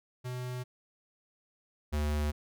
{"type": "tone pair in turn", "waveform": "square", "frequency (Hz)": [125.4, 74.56], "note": ["B2", "D2"], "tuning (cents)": [27, 27], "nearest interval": "major sixth", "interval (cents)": 900, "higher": "first", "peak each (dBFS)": [-36, -29], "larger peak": "second", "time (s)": [[0.24, 0.64], [1.92, 2.32]], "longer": "neither", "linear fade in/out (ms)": 20, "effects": []}